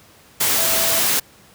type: tone in noise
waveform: sine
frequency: 659.3 Hz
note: E5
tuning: in tune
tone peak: -27 dBFS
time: 0.58-1 s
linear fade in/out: 10 ms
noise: white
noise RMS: -18 dBFS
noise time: 0.4-1.2 s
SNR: -12 dB
effects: pink hiss -49 dBFS RMS until 1.54 s + high-pass 80 Hz 12 dB/octave